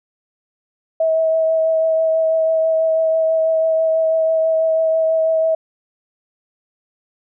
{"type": "tone with vibrato", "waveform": "sine", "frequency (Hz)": 644, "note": "E5", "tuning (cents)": -41, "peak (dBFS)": -13, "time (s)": [1, 5.55], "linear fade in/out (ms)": 5, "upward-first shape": "triangle", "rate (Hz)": 6.1, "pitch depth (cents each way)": 15, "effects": []}